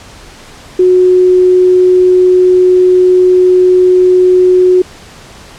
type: tone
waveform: sine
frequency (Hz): 365.8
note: F#4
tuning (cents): -20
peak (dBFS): -3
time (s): 0.79-4.82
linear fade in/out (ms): 5
effects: pink hiss -34 dBFS RMS until 5.58 s + low-pass 8000 Hz 12 dB/octave